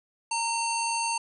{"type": "harmonic tone with a mistuned harmonic", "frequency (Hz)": 906, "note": "A#5", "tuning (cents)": -50, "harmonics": [1, 3, 5, 7, 9, 10], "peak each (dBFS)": [-28, -33, -35, -36, -38, -38], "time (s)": [0.31, 1.18], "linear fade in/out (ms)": 5, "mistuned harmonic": 1, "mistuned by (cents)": 29, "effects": []}